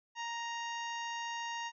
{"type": "harmonic tone", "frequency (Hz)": 934, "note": "A#5", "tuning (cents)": 3, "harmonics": [1, 2, 3, 4, 5, 6, 7], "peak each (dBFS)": [-39, -43, -45, -52, -58, -52, -52], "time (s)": [0.15, 1.72], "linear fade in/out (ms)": 50, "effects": []}